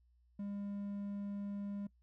triangle tone with hard clipping, 201.6 Hz, G3, 49 cents sharp, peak -40 dBFS, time 0.39-1.87 s, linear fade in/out 5 ms, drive 6 dB, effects noise-tail reverb RT60 0.1 s tail -21 dB re dry + added 60 Hz sine -67 dBFS peak until 2.02 s

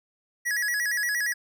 square tone with vibrato, 1800 Hz, A6, 39 cents sharp, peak -25 dBFS, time 0.45-1.34 s, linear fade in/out 20 ms, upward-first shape square, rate 8.6 Hz, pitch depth 120 cents each way, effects none

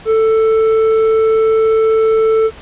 sine tone with tanh clipping, 442.5 Hz, A4, 10 cents sharp, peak -10 dBFS, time 0.05-2.51 s, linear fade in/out 50 ms, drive 7 dB, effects pink hiss -36 dBFS RMS until 2.61 s + resampled to 8000 Hz

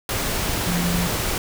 sine tone in noise, 174.61 Hz, F3, in tune, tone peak -21 dBFS, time 0.67-1.07 s, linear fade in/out 2 ms, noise pink, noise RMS -24 dBFS, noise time 0.09-1.38 s, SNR 0 dB, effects none

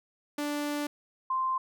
sawtooth / sine tone pair in turn, 293 / 1044.1 Hz, D4 / C6, -4 / -4 cents, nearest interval octave + minor seventh, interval 2200 cents, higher second, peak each -26 dBFS, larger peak neither, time 0.38-0.87 / 1.3-1.58 s, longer first, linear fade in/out 5 ms, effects none

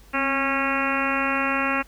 harmonic tone with a mistuned harmonic, 273.7 Hz, C#4, 22 cents flat, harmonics 1 / 2 / 3 / 4 / 5 / 6 / 7 / 8 / 9 / 10, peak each -28 / -31 / -32 / -29 / -28 / -31 / -31 / -33 / -30 / -31 dBFS, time 0.13-1.83 s, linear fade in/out 20 ms, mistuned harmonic 1, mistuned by -45 cents, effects added 50 Hz sine -48 dBFS peak until 1.87 s + pink hiss -54 dBFS RMS until 1.87 s

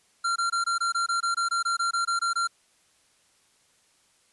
square tone bursts, 1376 Hz, F6, 26 cents flat, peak -24 dBFS, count 16, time 0.24-2.475 s, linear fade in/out 10 ms, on 120 ms, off 21 ms, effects white hiss -64 dBFS RMS until 4.32 s + resampled to 24000 Hz

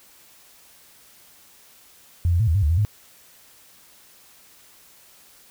sine tone with pitch steps, 86.7 / 86 / 111.8 / 80.5 / 100.2 / 74.1 / 84 / 104.7 Hz, F2 / F2 / A2 / E2 / G2 / D2 / E2 / G#2, -12 / -26 / +28 / -41 / +38 / +16 / +33 / +15 cents, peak -16 dBFS, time 2.25-2.85 s, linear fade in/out 0 ms, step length 75 ms, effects white hiss -52 dBFS RMS until 5.5 s

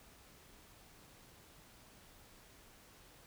silence, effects pink hiss -61 dBFS RMS until 3.26 s

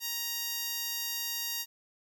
10% pulse tone with band-pass filter, 938 Hz, A#5, 11 cents sharp, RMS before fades -35 dBFS, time 0-1.66 s, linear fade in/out 50 ms, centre 12000 Hz, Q 0.83, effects 10-bit

